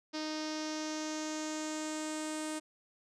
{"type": "tone with low-pass filter sweep", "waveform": "sawtooth", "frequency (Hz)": 309.5, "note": "D#4", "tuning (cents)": -9, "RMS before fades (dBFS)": -38, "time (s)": [0.13, 2.6], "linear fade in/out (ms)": 20, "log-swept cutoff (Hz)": [5100, 8700], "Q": 3.9, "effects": []}